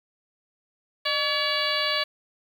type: harmonic tone with a mistuned harmonic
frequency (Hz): 569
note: C#5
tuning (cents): +45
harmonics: 1 / 2 / 3 / 4 / 5 / 6 / 7 / 8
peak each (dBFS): -31 / -31 / -31 / -31 / -31 / -31 / -31 / -31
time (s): 1.05-2.04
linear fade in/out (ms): 10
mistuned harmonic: 1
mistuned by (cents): +110
effects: 8-bit